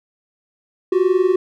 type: tone pair together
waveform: triangle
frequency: 359.5 / 380.3 Hz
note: F#4 / F#4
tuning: -50 / +48 cents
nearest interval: minor second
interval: 98 cents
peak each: -14 dBFS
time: 0.92-1.36 s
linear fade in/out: 5 ms
effects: none